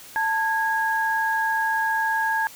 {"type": "tone pair together", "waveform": "sine", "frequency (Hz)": [887.5, 1647], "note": ["A5", "G#6"], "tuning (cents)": [15, -15], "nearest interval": "major seventh", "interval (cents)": 1070, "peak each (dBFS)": -23, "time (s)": [0.16, 2.47], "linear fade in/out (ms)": 0, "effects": ["white hiss -44 dBFS RMS until 2.55 s"]}